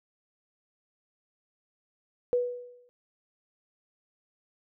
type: tone with exponential decay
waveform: sine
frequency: 490 Hz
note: B4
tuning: 14 cents flat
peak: -20 dBFS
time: 2.33-2.89 s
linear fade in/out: 0 ms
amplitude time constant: 120 ms
effects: none